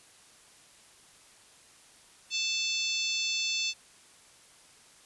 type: harmonic tone with a mistuned harmonic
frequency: 880 Hz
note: A5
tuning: in tune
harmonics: 3 / 4 / 5 / 6 / 7 / 8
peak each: -33 / -34 / -34 / -39 / -37 / -42 dBFS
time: 2.3-3.74 s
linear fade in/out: 50 ms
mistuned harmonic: 8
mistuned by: +65 cents
effects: white hiss -57 dBFS RMS until 5.05 s + resampled to 24000 Hz